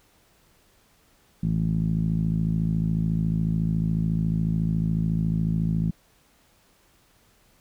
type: tone with low-pass filter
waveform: 10% pulse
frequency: 54 Hz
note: A1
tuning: 32 cents flat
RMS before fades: -24 dBFS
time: 1.43-5.91 s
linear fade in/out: 5 ms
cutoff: 180 Hz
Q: 3.9
effects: pink hiss -61 dBFS RMS until 7.6 s